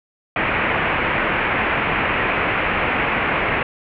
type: low-pass noise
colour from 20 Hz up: white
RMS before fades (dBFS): -20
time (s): 0.36-3.63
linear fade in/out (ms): 2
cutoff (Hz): 2600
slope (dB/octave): 48
effects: none